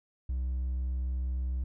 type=tone with hard clipping; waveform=sine; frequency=63.8 Hz; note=C2; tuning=43 cents flat; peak=-30 dBFS; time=0.29-1.64 s; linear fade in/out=5 ms; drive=2 dB; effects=none